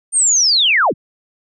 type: linear sweep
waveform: sine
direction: down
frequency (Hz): 8970 to 67.9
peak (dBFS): -10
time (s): 0.12-0.94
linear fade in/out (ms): 50
effects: none